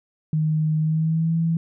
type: tone with pitch glide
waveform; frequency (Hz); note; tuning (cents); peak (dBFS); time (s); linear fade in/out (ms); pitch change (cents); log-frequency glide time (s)
sine; 155.56 to 164.81; D#3 to E3; 0 to 0; -18; 0.33-1.57; 2; +100; 0.79-1.36
effects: none